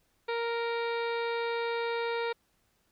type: harmonic tone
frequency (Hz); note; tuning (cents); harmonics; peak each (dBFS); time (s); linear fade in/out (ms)
466.2; A#4; 0; 1 / 2 / 3 / 4 / 5 / 6 / 7 / 8 / 9 / 10; -31 / -36 / -40 / -43 / -41 / -50 / -55 / -45 / -51 / -57; 0.28-2.33; 10
effects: pink hiss -72 dBFS RMS until 2.91 s